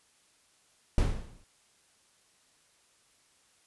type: noise with exponential decay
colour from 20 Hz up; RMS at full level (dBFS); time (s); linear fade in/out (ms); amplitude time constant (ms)
brown; -21; 0.98-1.44; 1; 100
effects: white hiss -66 dBFS RMS until 3.66 s + resampled to 24000 Hz